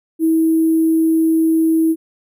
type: tone with sample-and-hold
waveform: sine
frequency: 322.7 Hz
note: E4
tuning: 37 cents flat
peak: -11 dBFS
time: 0.19-1.96 s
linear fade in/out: 50 ms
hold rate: 11025 Hz
effects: none